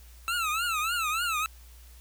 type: tone with vibrato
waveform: 25% pulse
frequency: 1323 Hz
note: E6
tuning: 6 cents sharp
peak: -23 dBFS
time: 0.28-1.46 s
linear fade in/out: 0 ms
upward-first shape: triangle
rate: 3.4 Hz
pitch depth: 170 cents each way
effects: added 60 Hz sine -48 dBFS peak until 2 s + white hiss -57 dBFS RMS until 2 s